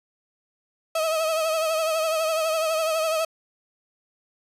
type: tone with vibrato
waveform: 35% pulse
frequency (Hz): 639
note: D#5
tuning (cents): +46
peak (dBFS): -20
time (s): 0.95-3.25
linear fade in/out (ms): 5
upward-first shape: triangle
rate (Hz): 12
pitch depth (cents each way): 61
effects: resampled to 32000 Hz